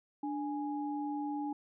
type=tone pair together; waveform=sine; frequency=293.7 / 830.6 Hz; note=D4 / G#5; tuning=0 / 0 cents; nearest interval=octave + tritone; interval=1800 cents; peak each=-35 / -39 dBFS; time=0.23-1.53 s; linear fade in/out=5 ms; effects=none